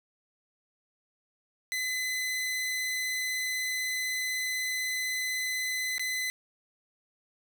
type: tone with dropouts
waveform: sawtooth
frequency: 2021 Hz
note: B6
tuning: 39 cents sharp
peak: -26 dBFS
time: 1.72-6.3 s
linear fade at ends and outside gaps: 0 ms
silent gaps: 5.981-5.995 s
effects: none